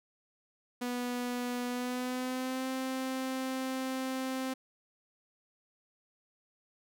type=tone with pitch glide; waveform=sawtooth; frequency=245.4 to 261.5 Hz; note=B3 to C4; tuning=-11 to -1 cents; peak=-29 dBFS; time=0.81-4.54 s; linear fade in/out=10 ms; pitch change=+110 cents; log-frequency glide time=1.67-2.68 s; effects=none